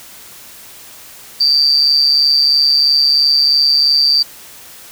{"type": "tone with amplitude modulation", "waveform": "sine", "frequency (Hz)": 4683, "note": "D8", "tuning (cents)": -6, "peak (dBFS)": -5, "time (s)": [1.4, 4.23], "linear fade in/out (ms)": 10, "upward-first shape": "sine", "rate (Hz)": 143, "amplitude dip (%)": 80, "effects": ["white hiss -37 dBFS RMS until 4.91 s"]}